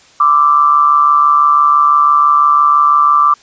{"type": "tone with amplitude modulation", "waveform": "sine", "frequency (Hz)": 1174.7, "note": "D6", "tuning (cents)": 0, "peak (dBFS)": -3, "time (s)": [0.2, 3.34], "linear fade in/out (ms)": 5, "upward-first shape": "sine", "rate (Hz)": 146, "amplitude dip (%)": 65, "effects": ["white hiss -45 dBFS RMS until 3.42 s", "resampled to 16000 Hz"]}